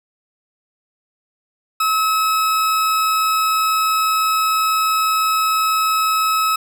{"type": "tone", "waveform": "40% pulse", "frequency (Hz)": 1289, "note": "E6", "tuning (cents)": -39, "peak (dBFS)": -14, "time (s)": [1.8, 6.56], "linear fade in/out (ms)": 5, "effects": []}